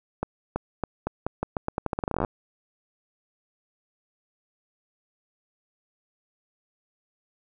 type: accelerating click train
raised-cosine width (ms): 1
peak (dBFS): -12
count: 23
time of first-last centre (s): 0.23-2.248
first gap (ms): 330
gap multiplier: 0.84
effects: none